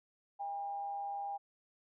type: tone with amplitude modulation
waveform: sine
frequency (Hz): 804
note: G5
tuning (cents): +44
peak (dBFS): -35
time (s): 0.39-1.38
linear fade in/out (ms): 20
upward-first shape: sine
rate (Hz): 163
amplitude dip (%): 40
effects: none